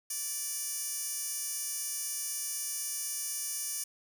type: tone with high-pass filter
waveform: 15% pulse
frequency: 584 Hz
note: D5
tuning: 10 cents flat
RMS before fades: -36 dBFS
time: 0.1-3.84 s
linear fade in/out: 5 ms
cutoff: 7600 Hz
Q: 1.6
effects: none